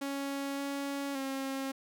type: tone with pitch steps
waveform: sawtooth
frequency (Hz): 277.6 / 279.6 / 269.5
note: C#4 / C#4 / C#4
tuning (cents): +3 / +15 / -49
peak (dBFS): -30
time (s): 0.01-1.72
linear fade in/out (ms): 10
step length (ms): 570
effects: none